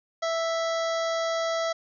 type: harmonic tone with a mistuned harmonic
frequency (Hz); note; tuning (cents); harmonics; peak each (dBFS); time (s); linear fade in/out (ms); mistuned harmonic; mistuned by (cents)
659.3; E5; 0; 1 / 2 / 3 / 5 / 6 / 7 / 8 / 9 / 10; -26 / -32 / -36 / -40 / -42 / -43 / -44 / -45 / -46; 0.22-1.73; 10; 9; -36
effects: none